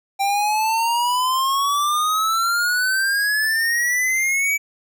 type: exponential sweep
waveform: square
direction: up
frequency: 784 to 2300 Hz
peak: -18 dBFS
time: 0.19-4.58 s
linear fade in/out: 20 ms
effects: none